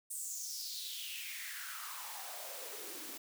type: noise with high-pass filter sweep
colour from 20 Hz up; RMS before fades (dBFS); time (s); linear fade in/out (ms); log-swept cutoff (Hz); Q
white; -44; 0.1-3.18; 10; 8900 to 260; 4.6
effects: none